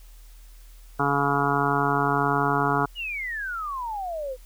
harmonic tone, 141.5 Hz, C#3, 36 cents sharp, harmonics 1 / 2 / 3 / 5 / 6 / 7 / 8 / 9 / 10, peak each -29 / -29 / -29 / -29 / -29 / -29 / -29 / -29 / -29 dBFS, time 0.99-2.86 s, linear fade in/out 10 ms
sine exponential sweep, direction down, 2960 to 493.9 Hz, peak -28 dBFS, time 2.95-4.37 s, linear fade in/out 50 ms
effects added 40 Hz sine -44 dBFS peak until 4.45 s + white hiss -57 dBFS RMS until 4.45 s

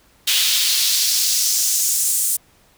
pink noise with high-pass filter sweep, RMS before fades -18 dBFS, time 0.27-2.37 s, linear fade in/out 10 ms, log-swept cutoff 3100 to 8800 Hz, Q 1.9, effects pink hiss -55 dBFS RMS until 2.77 s

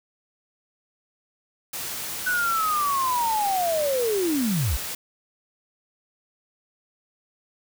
white noise, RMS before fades -32 dBFS, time 1.73-4.95 s, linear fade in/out 5 ms
sine linear sweep, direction down, 1500 to 49 Hz, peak -21 dBFS, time 2.26-4.77 s, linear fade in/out 10 ms
effects none

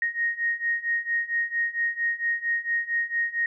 sine beating tone pair, 1864.7 / 1869.1 Hz, A#6 / A#6, 0 / +4 cents, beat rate 4.4 Hz, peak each -28 / -26 dBFS, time 0.02-3.46 s, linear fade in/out 2 ms, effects none

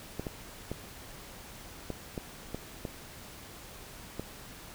clicks, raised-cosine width 2 ms, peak -21 dBFS, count 8, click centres 0.196 / 0.268 / 0.716 / 1.903 / 2.178 / 2.546 / 2.852 / 4.196 s, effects pink hiss -48 dBFS RMS until 4.74 s

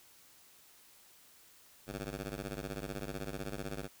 10% pulse ring-modulated tone, 99.8 Hz, G2, 32 cents sharp, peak -28 dBFS, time 1.86-3.89 s, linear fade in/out 50 ms, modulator 42 Hz, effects white hiss -61 dBFS RMS until 4 s

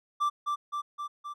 triangle tone with echo, 1174 Hz, D6, 1 cent flat, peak -22 dBFS, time 0.2-0.3 s, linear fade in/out 20 ms, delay 260 ms, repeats 4, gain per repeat -3 dB, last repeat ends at 1.34 s, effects none

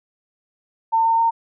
sine tone with pitch steps, 903 / 909.8 / 916.7 Hz, A5 / A#5 / A#5, +45 / -42 / -29 cents, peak -14 dBFS, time 0.92-1.31 s, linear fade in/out 20 ms, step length 130 ms, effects none

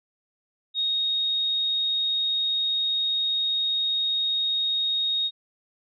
sine tone, 3735 Hz, A#7, 3 cents sharp, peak -22 dBFS, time 0.74-5.31 s, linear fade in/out 50 ms, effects none

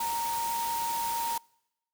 sine tone in noise, 930 Hz, A#5, 4 cents flat, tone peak -29 dBFS, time 0-1.38 s, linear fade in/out 5 ms, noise white, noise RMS -37 dBFS, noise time 0-1.38 s, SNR +5 dB, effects noise-tail reverb RT60 0.9 s tail -26 dB re dry

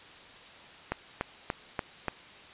click train, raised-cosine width 0.5 ms, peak -14 dBFS, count 5, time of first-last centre 0.92-2.083 s, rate 3.44 Hz, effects white hiss -50 dBFS RMS until 2.53 s + resampled to 8000 Hz

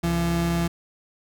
35% pulse tone pair together, 67.3 / 169.59 Hz, C2 / E3, +49 / +49 cents, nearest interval octave + major third, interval 1600 cents, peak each -28 / -20 dBFS, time 0.03-0.68 s, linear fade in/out 10 ms, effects none

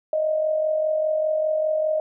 sine tone with amplitude modulation, 622.3 Hz, D#5, in tune, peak -17 dBFS, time 0.13-2 s, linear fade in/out 2 ms, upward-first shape sine, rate 45 Hz, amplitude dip 50%, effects none

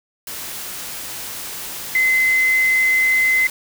sine tone in noise, 2051 Hz, C7, 35 cents flat, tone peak -13 dBFS, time 1.95-3.47 s, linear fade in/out 2 ms, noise white, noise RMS -30 dBFS, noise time 0.27-3.5 s, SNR +14 dB, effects none

